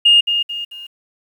sine tone with echo, 2837 Hz, F7, 27 cents sharp, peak -6 dBFS, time 0.05-0.21 s, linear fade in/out 10 ms, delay 220 ms, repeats 3, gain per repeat -8 dB, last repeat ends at 0.87 s, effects tanh soft clip ceiling -2 dBFS + 8-bit

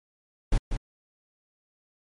brown noise with echo, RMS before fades -20 dBFS, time 0.52-0.58 s, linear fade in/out 5 ms, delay 190 ms, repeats 1, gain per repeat -7 dB, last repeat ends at 0.77 s, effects MP3 48 kbps

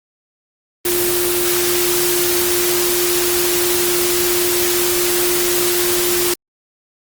sine tone in noise, 353.5 Hz, F4, 21 cents sharp, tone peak -18 dBFS, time 0.85-6.34 s, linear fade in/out 5 ms, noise white, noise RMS -18 dBFS, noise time 0.85-6.34 s, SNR -3 dB, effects Opus 24 kbps

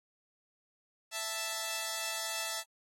5% pulse tone pair together, 659.3 / 880.1 Hz, E5 / A5, 0 / 0 cents, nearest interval perfect fourth, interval 500 cents, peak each -26 dBFS, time 1.11-2.64 s, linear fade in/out 50 ms, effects AAC 48 kbps

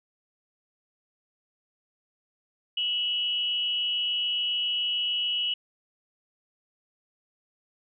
sine tone with amplitude modulation, 2937 Hz, F#7, 13 cents flat, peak -22 dBFS, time 2.77-5.54 s, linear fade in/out 5 ms, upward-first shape sine, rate 273 Hz, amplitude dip 60%, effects none

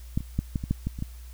clicks, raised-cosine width 5 ms, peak -12 / -25 / -12 / -14 / -20 / -11 / -15 / -24 / -17 dBFS, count 9, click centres 0.175 / 0.206 / 0.39 / 0.558 / 0.639 / 0.71 / 0.87 / 0.989 / 1.024 s, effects added 60 Hz sine -40 dBFS peak until 1.33 s + white hiss -55 dBFS RMS until 1.33 s

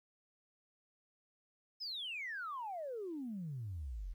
sine exponential sweep, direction down, 5274 to 38.86 Hz, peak -39 dBFS, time 1.8-4.14 s, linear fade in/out 20 ms, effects tanh soft clip ceiling -35 dBFS + 12-bit

